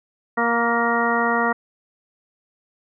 harmonic tone with a mistuned harmonic, 234.5 Hz, A#3, 11 cents sharp, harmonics 1 / 2 / 3 / 4 / 5 / 6 / 8, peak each -25 / -25 / -25 / -25 / -25 / -25 / -25 dBFS, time 0.37-1.53 s, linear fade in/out 10 ms, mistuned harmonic 5, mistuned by -18 cents, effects none

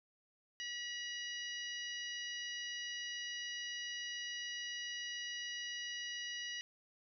harmonic tone, 967 Hz, B5, 37 cents flat, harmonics 2 / 3 / 4 / 5 / 6, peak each -45 / -44 / -54 / -52 / -50 dBFS, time 0.6-6.61 s, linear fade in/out 0 ms, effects none

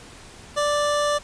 25% pulse tone, 587.3 Hz, D5, in tune, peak -16 dBFS, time 0.56-1.19 s, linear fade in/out 20 ms, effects pink hiss -44 dBFS RMS until 1.23 s + resampled to 22050 Hz

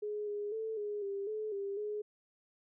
sine tone with pitch steps, 419.1 / 412.7 / 442.4 / 414.9 / 397.2 / 430.3 / 397.7 / 419.7 Hz, G#4 / G#4 / A4 / G#4 / G4 / A4 / G4 / G#4, +16 / -11 / +9 / -2 / +23 / -39 / +25 / +18 cents, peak -35 dBFS, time 0.02-2.02 s, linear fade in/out 10 ms, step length 250 ms, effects none

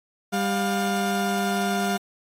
30% pulse tone pair together, 198.11 / 706 Hz, G3 / F5, +19 / +19 cents, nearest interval octave + minor seventh, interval 2200 cents, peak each -22 / -23 dBFS, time 0.32-1.98 s, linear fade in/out 20 ms, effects AAC 48 kbps

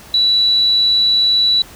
sine tone, 3941 Hz, B7, 4 cents flat, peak -10 dBFS, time 0.14-1.62 s, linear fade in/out 2 ms, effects pink hiss -39 dBFS RMS until 1.75 s

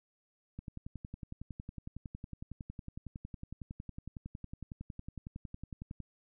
click train, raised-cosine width 5 ms, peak -30 dBFS, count 60, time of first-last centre 0.59-6.003 s, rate 10.9 Hz, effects none

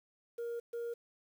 sine tone bursts at uneven times, 470 Hz, A#4, 14 cents sharp, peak -34 dBFS, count 2, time 0.38-0.6 / 0.73-0.94 s, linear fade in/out 10 ms, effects tanh soft clip ceiling -35 dBFS + 10-bit

